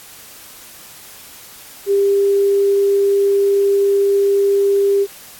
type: tone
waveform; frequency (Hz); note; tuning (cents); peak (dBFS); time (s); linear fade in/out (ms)
sine; 398.5; G4; +28; -11; 1.86-5.07; 50
effects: white hiss -39 dBFS RMS until 5.39 s + AAC 64 kbps